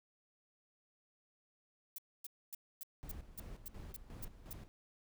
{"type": "noise bursts", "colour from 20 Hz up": "violet", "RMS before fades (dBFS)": -46, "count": 10, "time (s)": [1.96, 4.53], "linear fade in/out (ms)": 2, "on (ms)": 23, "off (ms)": 260}
{"type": "noise with tremolo", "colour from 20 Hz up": "brown", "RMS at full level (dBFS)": -48, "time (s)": [3.03, 4.68], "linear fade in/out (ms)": 0, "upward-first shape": "square", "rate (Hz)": 2.8, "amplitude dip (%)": 65}
{"effects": []}